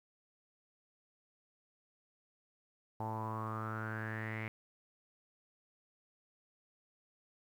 sawtooth tone with low-pass filter sweep, 110 Hz, A2, in tune, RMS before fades -40 dBFS, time 3-4.48 s, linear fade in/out 0 ms, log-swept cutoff 850 to 2200 Hz, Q 8.3, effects 11-bit

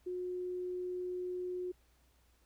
sine tone, 361.8 Hz, F#4, 39 cents flat, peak -36 dBFS, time 0.06-1.72 s, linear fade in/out 10 ms, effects added 60 Hz sine -68 dBFS peak until 2.45 s + pink hiss -72 dBFS RMS until 2.45 s

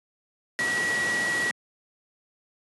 sine tone in noise, 1925 Hz, B6, 45 cents flat, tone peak -24 dBFS, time 0.59-1.51 s, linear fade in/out 0 ms, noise pink, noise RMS -31 dBFS, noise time 0.59-1.51 s, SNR +4 dB, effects high-pass 200 Hz 12 dB/octave + resampled to 24000 Hz

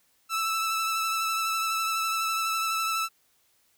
sawtooth tone with vibrato, 1318.5 Hz, E6, in tune, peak -22 dBFS, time 0.29-3.09 s, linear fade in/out 50 ms, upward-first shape triangle, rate 12 Hz, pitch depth 22 cents each way, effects white hiss -67 dBFS RMS until 3.77 s

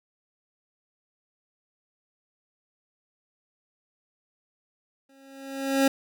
25% pulse tone with exponential growth, 271.5 Hz, C#4, 36 cents flat, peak -13 dBFS, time 5.09-5.88 s, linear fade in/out 5 ms, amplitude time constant 170 ms, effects none

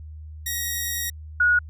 5% pulse / sine tone pair in turn, 1890 / 1453.3 Hz, A#6 / F#6, +23 / -31 cents, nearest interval perfect fourth, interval 454 cents, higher first, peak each -15 dBFS, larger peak neither, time 0.46-1.1 / 1.4-1.59 s, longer first, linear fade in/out 5 ms, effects added 77 Hz sine -36 dBFS peak until 1.69 s

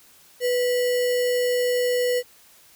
sine tone with sample-and-hold, 493.9 Hz, B4, in tune, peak -19 dBFS, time 0.4-2.23 s, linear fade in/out 50 ms, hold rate 2450 Hz, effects white hiss -53 dBFS RMS until 2.75 s

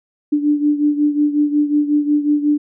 sine beating tone pair, 293.7 / 299.2 Hz, D4 / D4, 0 / +32 cents, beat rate 5.5 Hz, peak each -14 / -19 dBFS, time 0.32-2.58 s, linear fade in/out 10 ms, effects none

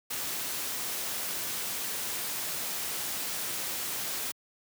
white noise, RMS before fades -34 dBFS, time 0.1-4.32 s, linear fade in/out 10 ms, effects high-pass 100 Hz 12 dB/octave

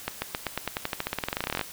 accelerating click train, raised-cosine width 0.3 ms, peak -11 dBFS, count 26, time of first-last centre 0.08-1.612 s, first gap 140 ms, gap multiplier 0.92, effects white hiss -43 dBFS RMS until 1.72 s

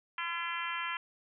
harmonic tone with a mistuned harmonic, 339.8 Hz, F4, 47 cents flat, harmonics 3 / 4 / 5 / 6 / 7 / 8 / 9, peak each -39 / -40 / -41 / -42 / -42 / -43 / -44 dBFS, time 0.18-0.97 s, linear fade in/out 2 ms, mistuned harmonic 9, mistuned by +37 cents, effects none

